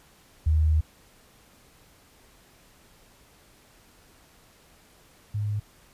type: tone pair in turn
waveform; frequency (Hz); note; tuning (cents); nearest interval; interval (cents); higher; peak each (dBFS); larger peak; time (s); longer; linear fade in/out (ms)
sine; 77.8 / 104.48; D#2 / G#2; 0 / +11; perfect fourth; 511; second; -18 / -25; first; 0.46-0.81 / 5.34-5.6; first; 10
effects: pink hiss -57 dBFS RMS until 5.93 s + resampled to 32000 Hz